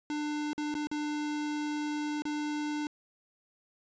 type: tone with dropouts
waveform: square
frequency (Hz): 298.4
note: D4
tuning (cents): +28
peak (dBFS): -32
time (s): 0.1-2.87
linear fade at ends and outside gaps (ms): 1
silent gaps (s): 0.532-0.579 / 0.742-0.751 / 0.871-0.914 / 2.221-2.253
effects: resampled to 16000 Hz